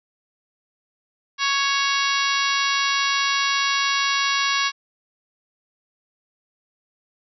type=harmonic tone with a mistuned harmonic; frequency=554.4 Hz; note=C#5; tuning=in tune; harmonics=2 / 3 / 4 / 5 / 6 / 7 / 8 / 9 / 10; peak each=-24 / -26 / -27 / -28 / -29 / -29 / -30 / -31 / -31 dBFS; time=1.38-4.72 s; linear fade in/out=50 ms; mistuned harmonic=10; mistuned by=+44 cents; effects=none